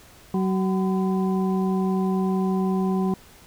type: harmonic tone with a mistuned harmonic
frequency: 188.8 Hz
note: F#3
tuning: 35 cents sharp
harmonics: 1 / 2 / 4 / 5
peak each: -21 / -27 / -33 / -35 dBFS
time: 0.34-3.14 s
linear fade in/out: 2 ms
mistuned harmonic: 5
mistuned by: +120 cents
effects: pink hiss -50 dBFS RMS until 3.46 s